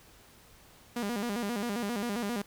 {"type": "tone with vibrato", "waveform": "sawtooth", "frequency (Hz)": 220, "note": "A3", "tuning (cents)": 0, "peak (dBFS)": -27, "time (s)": [0.96, 2.42], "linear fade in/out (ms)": 5, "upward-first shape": "square", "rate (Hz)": 7.5, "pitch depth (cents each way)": 150, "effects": ["pink hiss -57 dBFS RMS until 2.46 s"]}